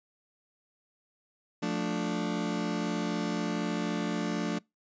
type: chord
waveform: 35% pulse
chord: D minor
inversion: first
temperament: just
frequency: 176.2 / 220.2 / 293.7 Hz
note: F3 / A3 / D4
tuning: +16 / +2 / 0 cents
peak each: -32 dBFS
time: 1.62-4.59 s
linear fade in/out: 10 ms
effects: noise-tail reverb RT60 0.2 s tail -25 dB re dry + resampled to 16000 Hz